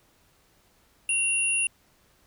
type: tone pair together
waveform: sine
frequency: 2750 / 9715 Hz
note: F7 / D#9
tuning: -27 / -42 cents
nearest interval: octave + minor seventh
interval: 2185 cents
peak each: -25 dBFS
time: 1.09-1.67 s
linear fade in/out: 2 ms
effects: pink hiss -63 dBFS RMS until 2.26 s

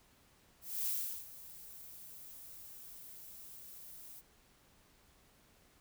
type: noise with ADSR envelope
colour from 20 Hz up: violet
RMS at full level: -35 dBFS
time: 0.61-4.22 s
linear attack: 260 ms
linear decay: 380 ms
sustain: -17 dB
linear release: 33 ms
effects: pink hiss -67 dBFS RMS until 5.8 s

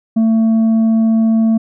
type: tone with tanh clipping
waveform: sine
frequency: 223.8 Hz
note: A3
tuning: 30 cents sharp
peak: -10 dBFS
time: 0.16-1.58 s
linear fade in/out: 10 ms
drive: 4 dB
effects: none

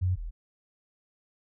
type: tone pair in turn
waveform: sine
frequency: 91.5 / 40.68 Hz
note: F#2 / E1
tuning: -19 / -22 cents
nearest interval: octave + major second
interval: 1403 cents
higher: first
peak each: -23 / -33 dBFS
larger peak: first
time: 0.01-0.16 / 0.16-0.31 s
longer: neither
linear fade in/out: 20 ms
effects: none

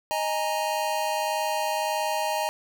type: chord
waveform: square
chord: D# suspended fourth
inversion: none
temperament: equal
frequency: 622.3 / 830.6 / 932.3 Hz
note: D#5 / G#5 / A#5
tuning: 0 / 0 / 0 cents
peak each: -30 dBFS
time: 0.11-2.49 s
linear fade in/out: 0 ms
effects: none

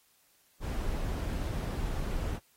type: noise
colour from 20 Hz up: brown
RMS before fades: -33 dBFS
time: 0.6-2.4 s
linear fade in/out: 50 ms
effects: white hiss -67 dBFS RMS until 2.56 s + AAC 48 kbps

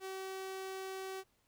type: tone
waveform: sawtooth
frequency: 381.5 Hz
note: G4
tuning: 47 cents flat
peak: -37 dBFS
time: 0-1.24 s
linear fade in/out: 50 ms
effects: pink hiss -75 dBFS RMS until 1.47 s

